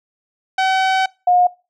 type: tone pair in turn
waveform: sawtooth / sine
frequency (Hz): 760 / 717.3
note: F#5 / F5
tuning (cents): +46 / +46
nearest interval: minor second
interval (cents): 100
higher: first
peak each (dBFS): -10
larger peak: neither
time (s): 0.58-1.06 / 1.27-1.47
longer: first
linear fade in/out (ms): 5
effects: noise-tail reverb RT60 0.3 s tail -23 dB re dry + low-pass 4000 Hz 12 dB/octave